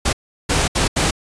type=noise bursts at uneven times; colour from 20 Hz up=pink; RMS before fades=-17 dBFS; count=4; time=0.05-0.13 / 0.49-0.68 / 0.75-0.88 / 0.96-1.11 s; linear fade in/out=10 ms; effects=resampled to 22050 Hz